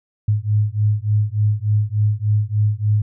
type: beating tone pair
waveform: sine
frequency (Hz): 103.83 / 107.23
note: G#2 / A2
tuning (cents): 0 / -44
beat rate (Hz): 3.4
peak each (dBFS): -18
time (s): 0.28-3.02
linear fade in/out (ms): 5
effects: none